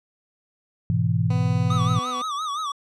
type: chord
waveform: sine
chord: E major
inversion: first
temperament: equal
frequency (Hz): 103.83 / 123.47 / 164.81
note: G#2 / B2 / E3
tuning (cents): 0 / 0 / 0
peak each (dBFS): -23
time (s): 0.9-1.99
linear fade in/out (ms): 0
type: tone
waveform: 15% pulse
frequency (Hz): 250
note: B3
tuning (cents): +21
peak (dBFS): -25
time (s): 1.3-2.22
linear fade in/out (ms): 5
type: tone with vibrato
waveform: square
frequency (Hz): 1201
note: D6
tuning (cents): +38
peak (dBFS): -26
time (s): 1.7-2.72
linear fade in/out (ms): 5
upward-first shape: sine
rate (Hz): 5.8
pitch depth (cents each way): 120
effects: low-pass 6000 Hz 12 dB/octave